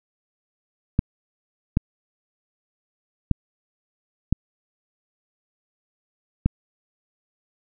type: clicks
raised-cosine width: 5 ms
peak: -5 dBFS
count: 5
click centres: 0.991 / 1.771 / 3.313 / 4.326 / 6.46 s
effects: none